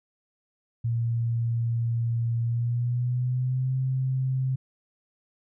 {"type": "tone with pitch glide", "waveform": "sine", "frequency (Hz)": [116.54, 130.81], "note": ["A#2", "C3"], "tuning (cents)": [0, 0], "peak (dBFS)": -23, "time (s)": [0.84, 4.56], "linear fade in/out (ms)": 10, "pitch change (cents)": 200, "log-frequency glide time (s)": [2.42, 3.76], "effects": []}